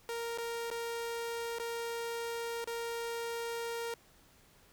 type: tone with dropouts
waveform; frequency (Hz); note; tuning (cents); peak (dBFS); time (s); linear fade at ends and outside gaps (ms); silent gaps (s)
sawtooth; 465.6; A#4; -2; -32; 0.09-3.94; 1; 0.376-0.384 / 0.703-0.713 / 1.586-1.598 / 2.643-2.674
effects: pink hiss -63 dBFS RMS until 4.72 s